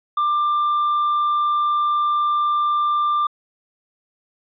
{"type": "tone with tanh clipping", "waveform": "triangle", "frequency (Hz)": 1188, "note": "D6", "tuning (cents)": 20, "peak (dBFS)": -17, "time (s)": [0.17, 3.27], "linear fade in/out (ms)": 5, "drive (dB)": 7, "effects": ["resampled to 11025 Hz"]}